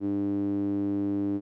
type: tone with band-pass filter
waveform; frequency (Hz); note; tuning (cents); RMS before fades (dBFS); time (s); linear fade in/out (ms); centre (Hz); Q
sawtooth; 100; G2; +35; -28; 0-1.41; 50; 300; 5.2
effects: none